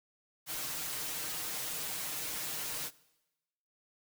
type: noise with comb filter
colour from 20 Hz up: white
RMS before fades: -38 dBFS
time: 0.46-2.91 s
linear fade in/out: 50 ms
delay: 6.5 ms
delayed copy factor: +0.85
effects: noise-tail reverb RT60 1.0 s tail -21 dB re dry